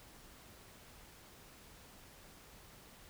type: silence
effects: pink hiss -58 dBFS RMS until 3.09 s